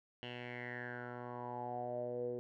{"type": "tone with low-pass filter sweep", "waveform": "10% pulse", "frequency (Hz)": 122.3, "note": "B2", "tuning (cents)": -16, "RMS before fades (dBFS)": -43, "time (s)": [0.23, 2.39], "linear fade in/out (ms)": 0, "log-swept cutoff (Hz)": [2900, 430], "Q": 7, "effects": []}